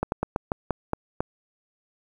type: slowing click train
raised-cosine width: 1 ms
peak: -10 dBFS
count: 8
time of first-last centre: 0.03-1.205 s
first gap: 91 ms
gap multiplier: 1.2
effects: 8-bit